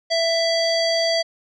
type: tone with low-pass filter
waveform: square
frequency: 663 Hz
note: E5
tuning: 10 cents sharp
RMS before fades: -20 dBFS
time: 0.1-1.23 s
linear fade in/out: 20 ms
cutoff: 4800 Hz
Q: 4.8
effects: none